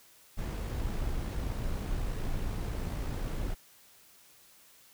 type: noise with amplitude modulation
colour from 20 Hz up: brown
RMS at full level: -32 dBFS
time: 0.37-3.55 s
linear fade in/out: 20 ms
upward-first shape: sine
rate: 58.5 Hz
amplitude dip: 30%
effects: white hiss -59 dBFS RMS until 4.93 s